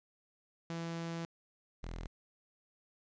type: tone pair in turn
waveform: sawtooth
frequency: 166.9 / 41.73 Hz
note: E3 / E1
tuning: +22 / +22 cents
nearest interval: 2 octaves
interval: 2400 cents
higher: first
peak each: -34 / -37 dBFS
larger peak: first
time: 0.7-1.25 / 1.83-2.07 s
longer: first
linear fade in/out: 0 ms
effects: resampled to 16000 Hz + 12-bit